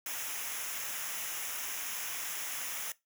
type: noise with comb filter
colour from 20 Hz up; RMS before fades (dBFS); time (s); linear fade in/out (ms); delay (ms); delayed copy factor
white; -38; 0.06-2.92; 2; 0.23; -0.7
effects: noise-tail reverb RT60 0.2 s tail -20 dB re dry